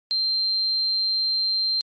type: tone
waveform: sine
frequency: 4151 Hz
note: C8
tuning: 15 cents flat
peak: -20 dBFS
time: 0.11-1.81 s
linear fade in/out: 0 ms
effects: MP3 32 kbps